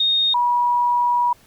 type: tone pair in turn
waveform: sine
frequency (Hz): 3703 / 967.6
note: A#7 / B5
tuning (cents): -12 / -36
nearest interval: octave + major seventh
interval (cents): 2324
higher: first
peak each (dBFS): -15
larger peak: neither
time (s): 0-0.34 / 0.34-1.33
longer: second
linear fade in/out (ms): 5
effects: pink hiss -53 dBFS RMS until 1.46 s